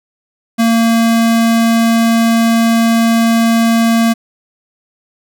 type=tone; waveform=square; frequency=228.9 Hz; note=A#3; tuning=31 cents flat; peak=-9 dBFS; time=0.58-4.14 s; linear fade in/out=20 ms; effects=none